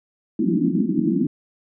white band-pass noise, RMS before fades -20 dBFS, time 0.39-1.27 s, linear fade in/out 5 ms, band 160 to 340 Hz, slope 96 dB/octave, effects none

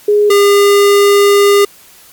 sine / square tone pair in turn, 415.3 / 404.4 Hz, G#4 / G#4, 0 / -46 cents, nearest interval unison, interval 46 cents, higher first, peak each -6 dBFS, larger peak neither, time 0.08-0.3 / 0.3-1.65 s, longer second, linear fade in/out 5 ms, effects white hiss -41 dBFS RMS until 2.12 s + Opus 48 kbps

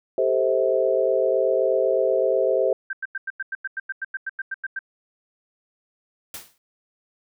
sine chord, A minor seventh, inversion third, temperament equal with one note detuned, 392 / 440 / 523.3 / 644.2 Hz, G4 / A4 / C5 / E5, 0 / 0 / 0 / -40 cents, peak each -24 / -26 / -21 / -24 dBFS, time 0.18-2.73 s, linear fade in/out 2 ms
sine tone bursts, 1569 Hz, G6, 1 cent sharp, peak -25 dBFS, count 16, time 2.9-4.791 s, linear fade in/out 5 ms, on 31 ms, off 93 ms
white noise with exponential decay, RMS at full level -32 dBFS, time 6.34-6.58 s, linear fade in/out 2 ms, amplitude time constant 52 ms
effects none

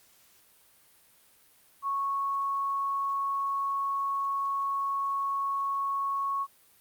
sine tone, 1105 Hz, C#6, 6 cents flat, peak -27 dBFS, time 1.82-6.47 s, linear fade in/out 50 ms, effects white hiss -61 dBFS RMS until 6.8 s + Opus 48 kbps

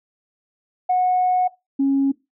sine tone pair in turn, 732 / 274.2 Hz, F#5 / C#4, -19 / -19 cents, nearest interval octave + perfect fourth, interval 1700 cents, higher first, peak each -14 dBFS, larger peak neither, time 0.89-1.48 / 1.79-2.12 s, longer first, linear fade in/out 10 ms, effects noise-tail reverb RT60 0.2 s tail -19 dB re dry + tanh soft clip ceiling -11 dBFS

